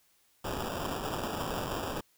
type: noise with sample-and-hold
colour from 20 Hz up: white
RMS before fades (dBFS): -35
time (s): 0.44-2.01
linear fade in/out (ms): 10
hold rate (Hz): 2100
effects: white hiss -68 dBFS RMS until 2.17 s